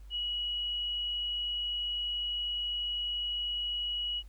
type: tone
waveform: sine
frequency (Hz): 2917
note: F#7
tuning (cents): -25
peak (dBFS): -31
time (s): 0.1-4.23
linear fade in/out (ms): 50
effects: added 50 Hz sine -46 dBFS peak until 4.28 s + pink hiss -67 dBFS RMS until 4.28 s